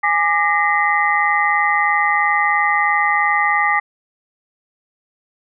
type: tone cluster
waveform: sine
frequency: 829 / 1193 / 1871 / 2034 Hz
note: G#5 / D6 / A#6 / C7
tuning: -3 / +27 / +6 / -50 cents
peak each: -19 dBFS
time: 0.03-3.8 s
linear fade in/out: 10 ms
effects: none